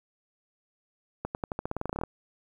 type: accelerating click train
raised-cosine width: 1 ms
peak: -17 dBFS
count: 16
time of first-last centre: 1.25-2.036 s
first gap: 99 ms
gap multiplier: 0.9
effects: 9-bit